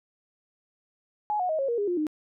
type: tone with pitch steps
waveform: sine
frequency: 841 / 727.9 / 630 / 545.3 / 472 / 408.5 / 353.6 / 306.1 Hz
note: G#5 / F#5 / D#5 / C#5 / A#4 / G#4 / F4 / D#4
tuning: +22 / -29 / +21 / -29 / +22 / -29 / +22 / -28 cents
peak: -24 dBFS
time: 1.3-2.068 s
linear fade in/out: 0 ms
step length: 96 ms
effects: none